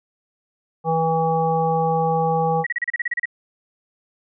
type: harmonic tone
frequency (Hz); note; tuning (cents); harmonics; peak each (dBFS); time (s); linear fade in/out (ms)
162.5; E3; -24; 1 / 3 / 5 / 7; -23 / -22 / -20 / -30; 0.84-2.65; 50
type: tone bursts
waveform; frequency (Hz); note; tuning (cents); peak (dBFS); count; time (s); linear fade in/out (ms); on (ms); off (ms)
sine; 1916; A#6; +47; -19; 11; 2.64-3.256; 5; 26; 33
effects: none